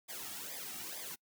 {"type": "noise with flanger", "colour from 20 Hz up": "white", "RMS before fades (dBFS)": -44, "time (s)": [0.08, 1.16], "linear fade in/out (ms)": 20, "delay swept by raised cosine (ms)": [0.71, 2.01], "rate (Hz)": 2.2, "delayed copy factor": -0.85, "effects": ["noise-tail reverb RT60 0.1 s tail -26 dB re dry"]}